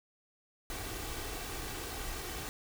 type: noise with comb filter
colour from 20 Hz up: pink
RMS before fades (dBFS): -40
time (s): 0.7-2.49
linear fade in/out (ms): 0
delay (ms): 2.6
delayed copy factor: +0.5
effects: none